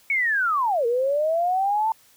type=linear two-way sweep; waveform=sine; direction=down then up; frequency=2253 to 456.8 to 901 Hz; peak=-19 dBFS; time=0.1-1.92 s; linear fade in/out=2 ms; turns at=0.86 s; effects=white hiss -56 dBFS RMS until 2.16 s